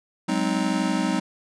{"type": "chord", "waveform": "square", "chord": "Ab dominant seventh", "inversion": "third", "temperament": "just", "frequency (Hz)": [186.89, 207.7, 259.6, 311.5], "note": ["Gb3", "Ab3", "C4", "Eb4"], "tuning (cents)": [18, 0, -13, 2], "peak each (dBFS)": -28, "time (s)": [0.28, 1.2], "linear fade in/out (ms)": 10, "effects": ["resampled to 22050 Hz"]}